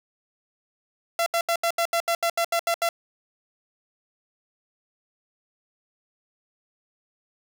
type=tone bursts; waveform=sawtooth; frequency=678 Hz; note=E5; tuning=49 cents sharp; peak=-17 dBFS; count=12; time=1.19-2.89 s; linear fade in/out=2 ms; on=72 ms; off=76 ms; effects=9-bit